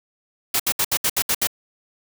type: noise bursts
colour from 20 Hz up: white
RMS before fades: -20 dBFS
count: 8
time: 0.54-1.472 s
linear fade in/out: 5 ms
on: 57 ms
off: 68 ms
effects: none